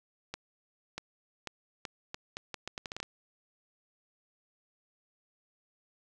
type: accelerating click train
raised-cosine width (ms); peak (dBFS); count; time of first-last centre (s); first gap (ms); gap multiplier
0.2; -20; 14; 0.34-3.03; 640; 0.77
effects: none